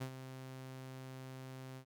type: tone with ADSR envelope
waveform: sawtooth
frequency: 130.81 Hz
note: C3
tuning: in tune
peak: -34 dBFS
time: 0-1.85 s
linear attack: 17 ms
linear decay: 81 ms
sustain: -9 dB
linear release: 79 ms
effects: none